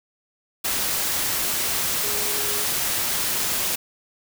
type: tone in noise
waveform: sine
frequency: 415.3 Hz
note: G#4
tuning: in tune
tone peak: -34 dBFS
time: 2.03-2.64 s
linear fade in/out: 10 ms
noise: white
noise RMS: -24 dBFS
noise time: 0.64-3.76 s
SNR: -13 dB
effects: none